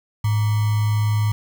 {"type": "tone with sample-and-hold", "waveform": "sine", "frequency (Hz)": 106.3, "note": "G#2", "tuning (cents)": 41, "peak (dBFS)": -16, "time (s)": [0.24, 1.32], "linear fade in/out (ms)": 5, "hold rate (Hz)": 1050, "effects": []}